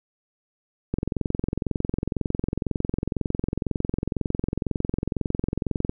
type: click train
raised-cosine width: 3 ms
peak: -11 dBFS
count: 110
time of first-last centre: 0.94-5.895 s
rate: 22 Hz
effects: none